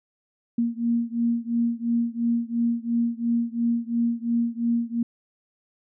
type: beating tone pair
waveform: sine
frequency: 233.1 / 236 Hz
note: A#3 / A#3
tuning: 0 / +22 cents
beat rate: 2.9 Hz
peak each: -24 / -25 dBFS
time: 0.58-5.03 s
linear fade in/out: 5 ms
effects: none